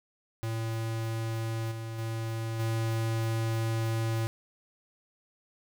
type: tone with level steps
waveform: square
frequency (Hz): 112.9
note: A2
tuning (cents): +45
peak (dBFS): -31 / -36 / -32 / -28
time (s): 0.43-4.27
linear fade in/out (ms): 0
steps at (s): 1.71 / 1.98 / 2.59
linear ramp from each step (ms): 10
effects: none